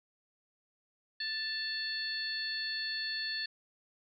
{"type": "harmonic tone with a mistuned harmonic", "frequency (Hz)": 880, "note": "A5", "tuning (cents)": 0, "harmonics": [2, 3, 4, 5], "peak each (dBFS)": [-38, -47, -44, -36], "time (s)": [1.2, 3.46], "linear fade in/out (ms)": 5, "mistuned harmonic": 3, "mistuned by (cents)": 34, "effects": []}